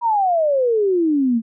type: exponential sweep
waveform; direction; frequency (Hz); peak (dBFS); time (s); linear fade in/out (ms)
sine; down; 972 to 220; -14; 0.01-1.42; 50
effects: none